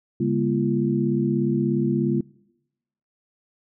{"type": "tone cluster", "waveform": "sine", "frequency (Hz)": [140.2, 203.3, 240.2, 343], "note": ["C#3", "G#3", "B3", "F4"], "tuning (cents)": [20, -37, -48, -31], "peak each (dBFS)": -25, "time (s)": [0.2, 2.21], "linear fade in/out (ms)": 5, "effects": ["noise-tail reverb RT60 0.9 s tail -23 dB re dry"]}